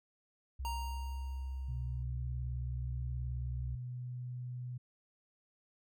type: tone with vibrato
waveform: sine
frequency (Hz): 65.41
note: C2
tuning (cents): 0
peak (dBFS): -37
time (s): 0.59-3.76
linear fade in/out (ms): 10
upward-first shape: triangle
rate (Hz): 14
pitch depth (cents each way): 10
type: tone with exponential decay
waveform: square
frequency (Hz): 932.3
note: A#5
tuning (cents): 0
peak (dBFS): -37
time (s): 0.65-2.03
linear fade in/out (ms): 0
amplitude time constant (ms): 300
type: tone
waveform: sine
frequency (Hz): 124.2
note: B2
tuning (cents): +10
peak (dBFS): -39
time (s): 1.68-4.78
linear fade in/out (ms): 10
effects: none